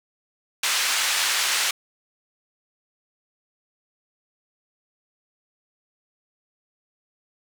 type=band-pass noise; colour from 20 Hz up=pink; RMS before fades=-23 dBFS; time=0.63-1.71 s; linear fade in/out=5 ms; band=1600 to 9100 Hz; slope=12 dB/octave; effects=none